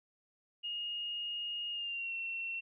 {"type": "tone with pitch glide", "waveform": "sine", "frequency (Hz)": [2856, 2714], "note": ["F7", "E7"], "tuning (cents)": [38, 50], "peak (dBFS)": -36, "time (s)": [0.63, 2.61], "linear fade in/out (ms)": 20, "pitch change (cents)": -88, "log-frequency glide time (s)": [1.71, 2.14], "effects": []}